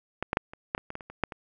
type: clicks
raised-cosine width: 0.5 ms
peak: -14 / -11 / -7 / -27 / -11 / -19 / -22 / -20 / -27 / -28 / -9 / -23 dBFS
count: 12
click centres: 0.226 / 0.331 / 0.371 / 0.535 / 0.749 / 0.779 / 0.904 / 0.954 / 1.008 / 1.1 / 1.237 / 1.322 s
effects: none